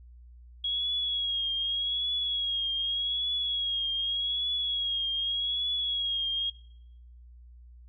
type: tone with vibrato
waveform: sine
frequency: 3310 Hz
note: G#7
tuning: 6 cents flat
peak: -27 dBFS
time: 0.64-6.5 s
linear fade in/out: 5 ms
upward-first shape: triangle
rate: 0.84 Hz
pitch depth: 56 cents each way
effects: noise-tail reverb RT60 0.8 s tail -24 dB re dry + added 60 Hz sine -48 dBFS peak until 7.88 s